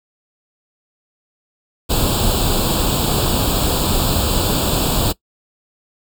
pink noise with comb filter, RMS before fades -17 dBFS, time 1.89-5.13 s, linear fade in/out 20 ms, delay 0.25 ms, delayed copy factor +0.9, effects noise-tail reverb RT60 0.1 s tail -20 dB re dry

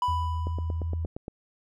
triangle tone with exponential decay, 990 Hz, B5, 4 cents sharp, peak -20 dBFS, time 0.02-1.04 s, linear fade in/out 2 ms, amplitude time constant 220 ms
sine tone with vibrato, 82.41 Hz, E2, in tune, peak -27 dBFS, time 0.08-1.06 s, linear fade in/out 5 ms, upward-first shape square, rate 2.8 Hz, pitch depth 8 cents each way
click train, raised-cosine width 2 ms, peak -22 dBFS, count 8, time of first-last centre 0.47-1.281 s, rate 8.63 Hz
effects none

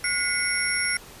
sine tone cluster, 1444 / 2017 / 2209 / 5530 / 10580 Hz, F#6 / B6 / C#7 / F8 / E9, -43 / +36 / -7 / -18 / +5 cents, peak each -29 dBFS, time 0.04-0.97 s, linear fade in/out 2 ms, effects pink hiss -45 dBFS RMS until 1.2 s + resampled to 32000 Hz

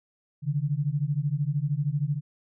sine beating tone pair, 139 / 152 Hz, C#3 / D#3, +5 / -40 cents, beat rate 13 Hz, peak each -27 dBFS, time 0.42-2.21 s, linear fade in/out 50 ms, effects none

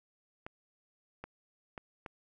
clicks, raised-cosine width 0.5 ms, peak -27 dBFS, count 4, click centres 0.465 / 1.24 / 1.778 / 2.062 s, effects none

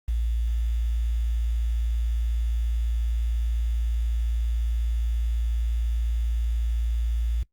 sine tone with quantisation, 57.2 Hz, A#1, 32 cents flat, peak -22 dBFS, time 0.08-7.43 s, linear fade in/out 5 ms, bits 8, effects noise-tail reverb RT60 0.1 s tail -21 dB re dry + Opus 24 kbps

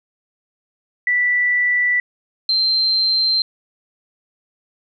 sine tone pair in turn, 1968 / 4134 Hz, B6 / C8, -7 / -22 cents, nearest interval octave + minor second, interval 1285 cents, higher second, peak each -14 dBFS, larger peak neither, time 1.07-2 / 2.49-3.42 s, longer neither, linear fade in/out 2 ms, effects none

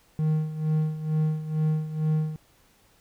triangle tone with tremolo, 155.56 Hz, D#3, in tune, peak -18 dBFS, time 0.19-2.36 s, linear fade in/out 0 ms, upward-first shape sine, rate 2.2 Hz, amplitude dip 75%, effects pink hiss -61 dBFS RMS until 3 s

